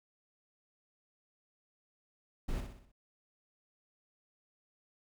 brown noise with echo, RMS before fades -34 dBFS, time 2.48-2.61 s, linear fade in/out 10 ms, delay 62 ms, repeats 5, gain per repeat -6 dB, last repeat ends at 2.92 s, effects none

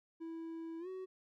triangle tone with pitch glide, 328.2 to 374.8 Hz, E4 to F#4, -8 to +22 cents, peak -40 dBFS, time 0.2-1.06 s, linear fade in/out 20 ms, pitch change +230 cents, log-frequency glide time 0.79-0.88 s, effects none

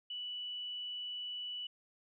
sine tone, 2960 Hz, F#7, in tune, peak -39 dBFS, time 0.1-1.67 s, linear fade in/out 5 ms, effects none

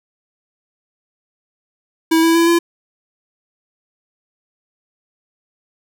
square tone with pitch steps, 324.9 / 329.8 / 334.8 / 339.9 Hz, E4 / E4 / E4 / F4, -25 / +1 / +27 / -47 cents, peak -11 dBFS, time 2.11-2.59 s, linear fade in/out 10 ms, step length 120 ms, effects none

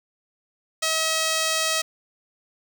5% pulse tone, 640 Hz, D#5, 49 cents sharp, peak -10 dBFS, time 0.82-1.82 s, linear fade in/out 10 ms, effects none

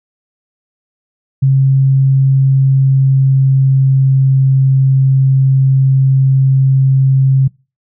sine tone with pitch glide, 134.8 to 133.87 Hz, C#3 to C3, -48 to +40 cents, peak -6 dBFS, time 1.42-7.48 s, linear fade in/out 10 ms, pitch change -12 cents, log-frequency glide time 2.33-4.49 s, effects noise-tail reverb RT60 0.3 s tail -24 dB re dry

